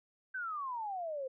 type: exponential sweep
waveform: sine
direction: down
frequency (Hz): 1568 to 510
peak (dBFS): -36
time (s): 0.34-1.28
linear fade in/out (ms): 10
effects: none